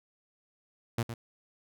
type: tone with echo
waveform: sawtooth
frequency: 116.54 Hz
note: A#2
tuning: in tune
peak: -23 dBFS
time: 0.98-1.03 s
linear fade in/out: 5 ms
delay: 110 ms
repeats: 1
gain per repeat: -9 dB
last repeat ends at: 1.14 s
effects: none